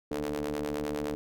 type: ring-modulated tone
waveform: sawtooth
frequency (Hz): 73.42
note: D2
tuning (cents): 0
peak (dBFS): -24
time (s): 0.11-1.15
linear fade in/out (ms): 0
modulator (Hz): 372
effects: none